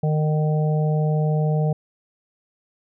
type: harmonic tone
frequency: 153.3 Hz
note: D#3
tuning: 25 cents flat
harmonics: 1 / 3 / 4 / 5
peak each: -18 / -28 / -30 / -32 dBFS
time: 0.03-1.73 s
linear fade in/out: 5 ms
effects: none